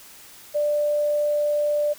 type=tone; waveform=sine; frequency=591 Hz; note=D5; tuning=11 cents sharp; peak=-19 dBFS; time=0.54-1.94 s; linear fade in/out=20 ms; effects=white hiss -46 dBFS RMS until 1.98 s